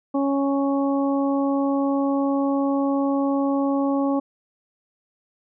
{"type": "harmonic tone", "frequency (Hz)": 277.2, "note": "C#4", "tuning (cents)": 0, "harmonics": [1, 2, 3, 4], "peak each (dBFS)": [-20, -26, -30, -32], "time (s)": [0.14, 4.2], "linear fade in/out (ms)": 10, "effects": []}